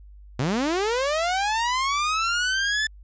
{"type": "linear sweep", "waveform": "sawtooth", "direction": "up", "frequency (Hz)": [116.2, 1760], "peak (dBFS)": -18, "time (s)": [0.39, 2.87], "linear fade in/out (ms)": 5, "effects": ["added 50 Hz sine -43 dBFS peak until 3.03 s", "resampled to 16000 Hz"]}